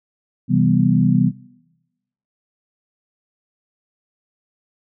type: chord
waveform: sine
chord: C major seventh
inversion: none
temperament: equal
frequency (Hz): 130.81 / 164.81 / 196 / 246.9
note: C3 / E3 / G3 / B3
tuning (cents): 0 / 0 / 0 / 0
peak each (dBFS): -18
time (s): 0.48-1.32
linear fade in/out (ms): 50
effects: noise-tail reverb RT60 1.0 s tail -22 dB re dry